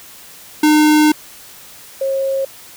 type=tone pair in turn; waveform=square / sine; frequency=304 / 540.6 Hz; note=D#4 / C#5; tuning=-40 / -44 cents; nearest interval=minor seventh; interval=996 cents; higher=second; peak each=-9 / -15 dBFS; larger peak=first; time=0.63-1.12 / 2.01-2.45 s; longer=first; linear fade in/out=5 ms; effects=white hiss -39 dBFS RMS until 2.76 s